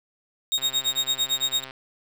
35% pulse tone with tremolo, 3729 Hz, A#7, in tune, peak -17 dBFS, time 0.52-1.64 s, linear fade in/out 0 ms, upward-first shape sine, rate 8.9 Hz, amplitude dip 100%
click train, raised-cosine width 0.3 ms, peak -23 dBFS, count 150, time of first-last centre 0.58-1.709 s, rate 132 Hz
effects none

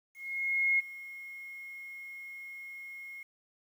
sine tone with ADSR envelope, 2157 Hz, C#7, 48 cents flat, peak -23 dBFS, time 0.14-3.23 s, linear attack 650 ms, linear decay 18 ms, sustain -19 dB, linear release 4 ms, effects 10-bit

